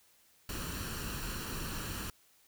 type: noise with comb filter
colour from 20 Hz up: pink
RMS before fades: -39 dBFS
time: 0.49-2.1 s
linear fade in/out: 2 ms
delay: 0.7 ms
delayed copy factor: +0.6
effects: white hiss -66 dBFS RMS until 2.47 s